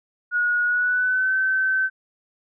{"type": "tone with pitch glide", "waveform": "sine", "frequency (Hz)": [1450, 1536.2], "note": ["F#6", "G6"], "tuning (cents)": [-35, -35], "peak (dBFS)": -18, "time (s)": [0.31, 1.9], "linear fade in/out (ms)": 50, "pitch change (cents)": 100, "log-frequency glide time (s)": [0.65, 1.35], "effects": []}